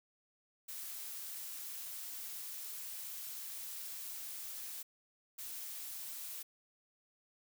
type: noise bursts at uneven times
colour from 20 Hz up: blue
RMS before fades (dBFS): -45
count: 2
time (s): 0.68-4.83 / 5.38-6.43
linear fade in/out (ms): 10
effects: none